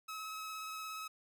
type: tone with vibrato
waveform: sawtooth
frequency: 1285 Hz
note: E6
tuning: 45 cents flat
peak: -38 dBFS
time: 0.08-1.08 s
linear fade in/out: 10 ms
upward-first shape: sine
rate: 17 Hz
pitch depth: 13 cents each way
effects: none